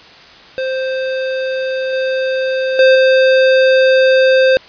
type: tone with level steps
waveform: square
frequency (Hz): 523.3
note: C5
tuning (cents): 0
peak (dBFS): -17 / -15 / -6 / -8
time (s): 0.58-4.57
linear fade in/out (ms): 0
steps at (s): 1.93 / 2.79 / 2.95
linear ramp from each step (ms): 2
effects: white hiss -39 dBFS RMS until 4.68 s + resampled to 11025 Hz